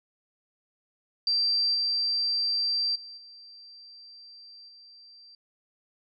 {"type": "tone with level steps", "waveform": "sine", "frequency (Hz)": 4699, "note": "D8", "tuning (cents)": 0, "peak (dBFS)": [-22, -24, -41, -46, -49], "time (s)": [1.27, 5.35], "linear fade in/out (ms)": 2, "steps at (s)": [1.74, 2.95, 3.17, 4.68], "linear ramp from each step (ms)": 10, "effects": []}